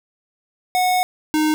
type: tone pair in turn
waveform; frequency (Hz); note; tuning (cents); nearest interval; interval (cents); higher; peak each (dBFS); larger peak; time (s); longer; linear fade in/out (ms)
square; 733 / 308.2; F#5 / D#4; -16 / -16; octave + minor third; 1500; first; -16; neither; 0.75-1.03 / 1.34-1.54; first; 0
effects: none